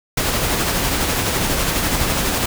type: noise with tremolo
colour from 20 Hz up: pink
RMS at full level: -18 dBFS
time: 0.17-2.46 s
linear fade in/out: 5 ms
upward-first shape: sine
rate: 12 Hz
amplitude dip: 30%
effects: none